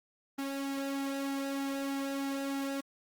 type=tone with flanger; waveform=sawtooth; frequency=275.2 Hz; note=C#4; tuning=12 cents flat; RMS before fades=-35 dBFS; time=0.38-2.81 s; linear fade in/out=10 ms; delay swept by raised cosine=1.9 to 2.74 ms; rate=3.2 Hz; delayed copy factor=-0.6; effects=Opus 24 kbps